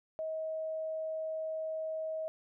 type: tone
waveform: sine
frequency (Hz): 635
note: D#5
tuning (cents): +35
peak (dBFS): -34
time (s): 0.19-2.28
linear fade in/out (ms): 0
effects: none